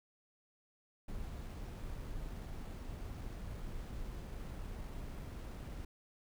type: noise with sample-and-hold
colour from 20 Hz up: brown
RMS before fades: -44 dBFS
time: 1.08-5.85 s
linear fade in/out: 5 ms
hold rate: 11025 Hz
effects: none